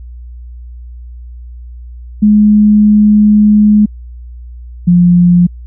sine tone pair in turn, 210 / 175.98 Hz, G#3 / F3, +19 / +13 cents, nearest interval minor third, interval 306 cents, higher first, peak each -3 dBFS, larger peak neither, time 2.22-3.86 / 4.87-5.47 s, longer first, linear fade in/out 10 ms, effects added 60 Hz sine -26 dBFS peak until 5.66 s

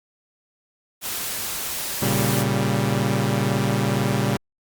white noise, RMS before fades -28 dBFS, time 1.01-2.45 s, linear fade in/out 50 ms
sawtooth chord, G diminished, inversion first, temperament equal, 116.54 / 138.59 / 196 Hz, Bb2 / Db3 / G3, 0 / 0 / 0 cents, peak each -20 dBFS, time 2.02-4.37 s, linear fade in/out 5 ms
effects Opus 48 kbps

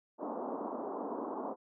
pink band-pass noise, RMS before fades -39 dBFS, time 0.18-1.56 s, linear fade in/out 50 ms, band 230 to 1100 Hz, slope 48 dB/octave, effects none

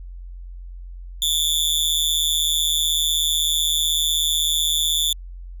sawtooth tone with amplitude modulation, 3501 Hz, A7, 9 cents flat, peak -11 dBFS, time 1.22-5.13 s, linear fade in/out 2 ms, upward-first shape sine, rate 156 Hz, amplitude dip 95%, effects added 44 Hz sine -33 dBFS peak until 5.6 s

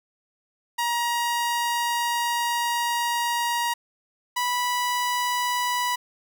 sawtooth tone pair in turn, 948 / 983.5 Hz, A#5 / B5, +29 / -7 cents, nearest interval minor second, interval 64 cents, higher second, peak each -19 dBFS, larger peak neither, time 0.78-3.74 / 4.36-5.96 s, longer first, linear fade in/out 10 ms, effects none

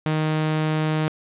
sawtooth tone, 155.56 Hz, D#3, in tune, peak -16 dBFS, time 0.06-1.08 s, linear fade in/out 0 ms, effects resampled to 8000 Hz + 9-bit

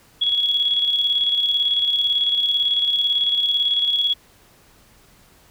sine tone with tremolo, 3349 Hz, G#7, 14 cents sharp, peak -15 dBFS, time 0.21-4.14 s, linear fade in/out 10 ms, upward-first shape square, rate 18 Hz, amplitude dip 40%, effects pink hiss -53 dBFS RMS until 5.5 s

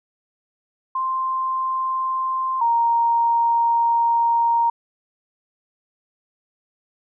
sine tone pair in turn, 1046.5 / 932.3 Hz, C6 / A#5, 0 / 0 cents, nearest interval major second, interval 200 cents, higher first, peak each -20 / -15 dBFS, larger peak second, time 0.95-2.61 / 2.61-4.7 s, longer second, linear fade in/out 5 ms, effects none

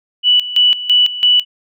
sine tone with tremolo, 2960 Hz, F#7, in tune, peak -7 dBFS, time 0.23-1.45 s, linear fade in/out 50 ms, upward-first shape square, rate 3 Hz, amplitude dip 80%, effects none

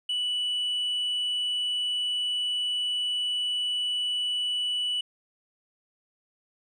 sine tone with tanh clipping, 2960 Hz, F#7, in tune, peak -26 dBFS, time 0.09-5.01 s, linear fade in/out 5 ms, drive 1 dB, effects none

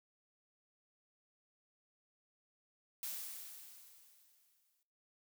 blue noise with exponential decay, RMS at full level -41 dBFS, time 3.03-4.83 s, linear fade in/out 1 ms, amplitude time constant 390 ms, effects noise-tail reverb RT60 0.6 s tail -19 dB re dry

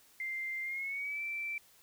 sine tone with pitch glide, 2093 to 2336 Hz, C7 to D7, 0 to -10 cents, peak -35 dBFS, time 0.2-1.58 s, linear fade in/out 2 ms, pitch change +190 cents, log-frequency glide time 0.63-1.22 s, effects white hiss -63 dBFS RMS until 1.82 s

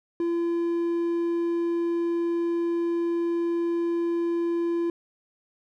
triangle tone, 340.1 Hz, F4, 46 cents flat, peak -21 dBFS, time 0.2-4.9 s, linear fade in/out 2 ms, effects none

